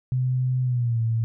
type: tone with pitch glide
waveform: sine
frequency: 127.7 to 113.77 Hz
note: C3 to A#2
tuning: -42 to -42 cents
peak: -20 dBFS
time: 0.12-1.24 s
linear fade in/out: 0 ms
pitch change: -200 cents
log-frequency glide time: 0.63-1.01 s
effects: none